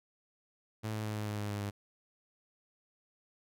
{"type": "tone with pitch steps", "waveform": "sawtooth", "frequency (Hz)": [109, 107.93, 106.88, 105.84, 104.8, 103.78, 102.76, 101.76], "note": ["A2", "A2", "A2", "G#2", "G#2", "G#2", "G#2", "G#2"], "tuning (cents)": [-16, -33, -50, 33, 16, -1, -18, -35], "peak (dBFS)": -31, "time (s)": [0.83, 1.71], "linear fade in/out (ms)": 20, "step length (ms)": 110, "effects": []}